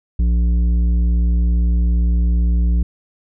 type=tone with tanh clipping; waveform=triangle; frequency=58.8 Hz; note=A#1; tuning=16 cents sharp; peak=-14 dBFS; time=0.19-2.83 s; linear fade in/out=5 ms; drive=13 dB; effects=none